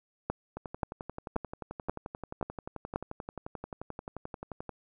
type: two click trains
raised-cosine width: 1 ms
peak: -15 / -24 dBFS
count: 6 / 48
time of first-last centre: 0.3-2.96 / 0.57-4.693 s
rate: 1.88 / 11.4 Hz
effects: none